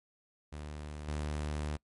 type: tone with level steps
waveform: sawtooth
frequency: 75 Hz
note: D2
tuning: 37 cents sharp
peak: -37 / -30 dBFS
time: 0.52-1.77 s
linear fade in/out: 10 ms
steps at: 1.08 s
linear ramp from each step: 5 ms
effects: noise-tail reverb RT60 0.1 s tail -24 dB re dry + MP3 48 kbps